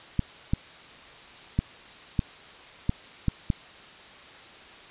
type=clicks; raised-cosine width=5 ms; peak=-10 dBFS; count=7; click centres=0.193 / 0.535 / 1.59 / 2.192 / 2.894 / 3.283 / 3.502 s; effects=white hiss -47 dBFS RMS until 4.9 s + resampled to 8000 Hz